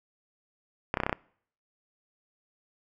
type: clicks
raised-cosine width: 0.5 ms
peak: -11 dBFS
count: 7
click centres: 0.941 / 0.972 / 1.002 / 1.035 / 1.065 / 1.095 / 1.128 s
effects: noise-tail reverb RT60 0.6 s tail -25 dB re dry